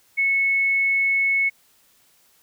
sine tone, 2200 Hz, C#7, 14 cents flat, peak -17 dBFS, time 0.17-1.5 s, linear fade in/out 20 ms, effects white hiss -59 dBFS RMS until 2.42 s

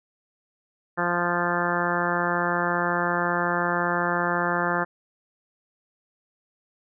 harmonic tone, 174.5 Hz, F3, 1 cent flat, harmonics 1 / 2 / 3 / 4 / 5 / 6 / 7 / 8 / 9 / 10, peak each -31 / -31 / -31 / -31 / -31 / -31 / -31 / -31 / -31 / -31 dBFS, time 0.97-4.85 s, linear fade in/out 20 ms, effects none

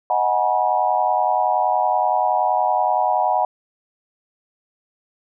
sine chord, G# minor seventh, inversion second, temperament equal with one note detuned, 622.3 / 740 / 830.6 / 965.8 Hz, D#5 / F#5 / G#5 / B5, 0 / 0 / 0 / -39 cents, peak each -24 / -19 / -22 / -22 dBFS, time 0.1-3.45 s, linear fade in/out 2 ms, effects none

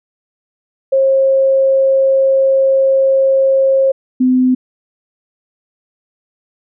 sine tone pair in turn, 537 / 254.9 Hz, C5 / C4, +45 / -45 cents, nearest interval octave + minor second, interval 1290 cents, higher first, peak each -8 dBFS, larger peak neither, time 0.92-3.92 / 4.2-4.55 s, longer first, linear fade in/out 10 ms, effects none

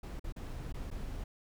brown noise with dropouts, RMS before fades -40 dBFS, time 0.03-1.24 s, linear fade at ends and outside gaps 5 ms, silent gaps 0.196-0.241 / 0.324-0.362 / 0.725-0.741 / 0.904-0.912 s, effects none

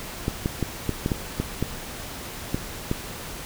clicks, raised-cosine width 3 ms, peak -10 dBFS, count 10, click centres 0.281 / 0.459 / 0.627 / 0.893 / 1.061 / 1.118 / 1.4 / 1.626 / 2.545 / 2.914 s, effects pink hiss -36 dBFS RMS until 3.45 s

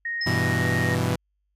sine tone, 1864.7 Hz, A#6, in tune, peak -26 dBFS, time 0.05-0.95 s, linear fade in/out 5 ms
sine tone with exponential decay, 5170 Hz, E8, 34 cents flat, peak -25 dBFS, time 0.21-0.62 s, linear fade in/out 5 ms, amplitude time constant 89 ms
sawtooth chord, E minor, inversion first, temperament equal, 98 / 123.47 / 164.81 Hz, G2 / B2 / E3, 0 / 0 / 0 cents, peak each -23 / -21 / -23 dBFS, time 0.26-1.16 s, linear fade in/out 10 ms
effects added 50 Hz sine -70 dBFS peak until 1.55 s + resampled to 32000 Hz

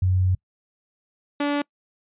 sine / sawtooth tone pair in turn, 92.5 / 288.8 Hz, F#2 / D4, 0 / -29 cents, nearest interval octave + minor sixth, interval 1971 cents, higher second, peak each -17 dBFS, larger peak neither, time 0.02-0.35 / 1.4-1.62 s, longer first, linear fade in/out 5 ms, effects noise-tail reverb RT60 0.1 s tail -26 dB re dry + resampled to 8000 Hz

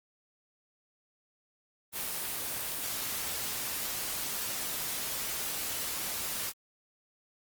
white noise, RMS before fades -35 dBFS, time 1.92-6.53 s, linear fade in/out 50 ms, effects Opus 24 kbps

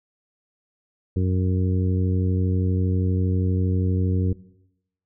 harmonic tone, 92.5 Hz, F#2, in tune, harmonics 1 / 2 / 3 / 4 / 5, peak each -20 / -26 / -30 / -32 / -34 dBFS, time 1.16-4.33 s, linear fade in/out 5 ms, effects noise-tail reverb RT60 0.8 s tail -18 dB re dry

